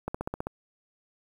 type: click train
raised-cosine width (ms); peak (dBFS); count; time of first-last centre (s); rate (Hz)
1; -17; 7; 0.08-0.47; 15.4
effects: 8-bit